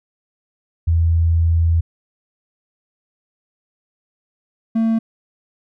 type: tone pair in turn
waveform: sine / triangle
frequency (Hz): 83 / 224.9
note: E2 / A3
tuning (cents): +12 / +38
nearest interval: octave + perfect fourth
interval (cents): 1726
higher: second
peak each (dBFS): -12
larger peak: neither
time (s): 0.87-1.81 / 4.75-4.99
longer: first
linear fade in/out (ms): 10
effects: none